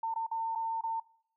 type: tone with dropouts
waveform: sine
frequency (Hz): 904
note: A5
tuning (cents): +47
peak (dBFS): -30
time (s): 0.03-1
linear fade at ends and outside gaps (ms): 5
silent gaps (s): 0.141-0.159 / 0.266-0.313 / 0.552-0.556 / 0.811-0.836
effects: noise-tail reverb RT60 0.6 s tail -22 dB re dry